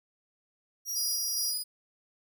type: tone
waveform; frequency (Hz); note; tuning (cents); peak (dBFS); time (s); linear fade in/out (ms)
sawtooth; 5690; F8; +31; -29; 0.85-1.54; 50
type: tone with tremolo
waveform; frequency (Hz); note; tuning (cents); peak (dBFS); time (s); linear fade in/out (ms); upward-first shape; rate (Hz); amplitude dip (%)
20% pulse; 4938; D#8; -14; -24; 0.95-1.64; 20; square; 2.4; 30
effects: none